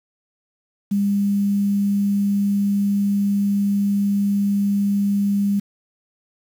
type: tone with quantisation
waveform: sine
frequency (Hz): 201.1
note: G3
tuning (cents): +44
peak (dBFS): -16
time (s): 0.91-5.6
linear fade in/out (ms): 10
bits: 7
effects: none